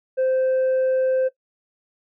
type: tone with tanh clipping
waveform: triangle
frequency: 520 Hz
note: C5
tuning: 11 cents flat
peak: -18 dBFS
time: 0.17-1.29 s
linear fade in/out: 20 ms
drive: 7 dB
effects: noise-tail reverb RT60 0.1 s tail -17 dB re dry